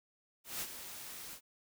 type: noise with ADSR envelope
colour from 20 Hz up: white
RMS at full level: -38 dBFS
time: 0.44-1.41 s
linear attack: 170 ms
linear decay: 52 ms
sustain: -9 dB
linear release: 80 ms
effects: none